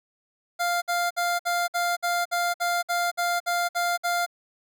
25% pulse tone bursts, 698.5 Hz, F5, in tune, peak -19 dBFS, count 13, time 0.59-4.264 s, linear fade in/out 20 ms, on 230 ms, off 57 ms, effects none

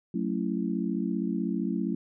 sine chord, F# minor seventh, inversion none, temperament just, 185 / 222 / 277.5 / 333 Hz, F#3 / A3 / C#4 / E4, 0 / +16 / +2 / +18 cents, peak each -31 / -31 / -33 / -34 dBFS, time 0.14-1.95 s, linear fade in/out 5 ms, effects none

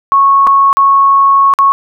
sine tone with dropouts, 1102 Hz, C#6, 11 cents flat, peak -4 dBFS, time 0.12-1.72 s, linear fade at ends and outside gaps 0 ms, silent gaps 0.468-0.472 / 0.729-0.77 / 1.538-1.588 s, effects none

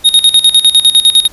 square tone with tremolo, 3729 Hz, A#7, in tune, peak -3 dBFS, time 0.04-1.28 s, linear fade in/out 20 ms, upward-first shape square, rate 9.9 Hz, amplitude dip 80%, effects pink hiss -39 dBFS RMS until 1.32 s + resampled to 32000 Hz

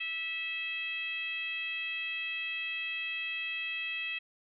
sine tone with frequency modulation, 2600 Hz, E7, 24 cents flat, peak -33 dBFS, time 0-4.19 s, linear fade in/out 10 ms, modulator 640 Hz, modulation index 0.84, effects none

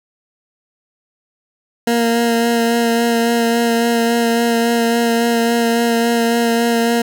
20% pulse tone with vibrato, 233.1 Hz, A#3, in tune, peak -8 dBFS, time 1.87-7.02 s, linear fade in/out 5 ms, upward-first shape sine, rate 3.6 Hz, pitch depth 16 cents each way, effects none

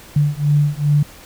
sine beating tone pair, 145.5 / 148 Hz, D3 / D3, -16 / +14 cents, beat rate 2.5 Hz, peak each -16 dBFS, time 0.16-1.03 s, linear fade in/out 5 ms, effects pink hiss -41 dBFS RMS until 1.25 s

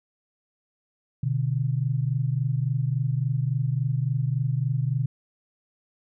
sine tone pair together, 124.5 / 148.06 Hz, B2 / D3, +14 / +14 cents, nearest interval minor third, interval 300 cents, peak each -24 / -26 dBFS, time 1.23-5.06 s, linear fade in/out 5 ms, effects none

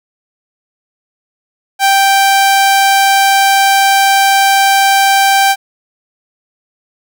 sawtooth tone, 784 Hz, G5, in tune, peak -3 dBFS, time 1.79-5.56 s, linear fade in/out 50 ms, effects none

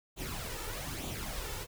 pink noise with flanger, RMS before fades -39 dBFS, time 0.16-1.67 s, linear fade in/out 50 ms, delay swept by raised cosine 0.28 to 2.28 ms, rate 1.1 Hz, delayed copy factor +0.6, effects none

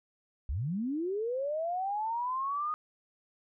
sine linear sweep, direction up, 54.2 to 1244.5 Hz, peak -30 dBFS, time 0.49-2.74 s, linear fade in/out 0 ms, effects none

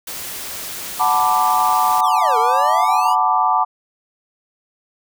white noise, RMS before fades -29 dBFS, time 0.07-2.01 s, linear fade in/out 5 ms
sine chord, B minor seventh, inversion second, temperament equal, 740 / 880 / 987.8 / 1174.7 Hz, F#5 / A5 / B5 / D6, 0 / 0 / 0 / 0 cents, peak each -19 / -18 / -20 / -18 dBFS, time 0.99-3.65 s, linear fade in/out 20 ms
square exponential two-way sweep, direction down then up, 1304 to 439.9 to 1015 Hz, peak -22 dBFS, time 2.01-3.16 s, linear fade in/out 50 ms, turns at 2.38 s
effects none

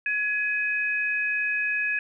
sine tone pair together, 1685.1 / 2522 Hz, G#6 / D#7, +25 / +23 cents, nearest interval perfect fifth, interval 698 cents, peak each -26 dBFS, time 0.06-1.99 s, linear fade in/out 2 ms, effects none

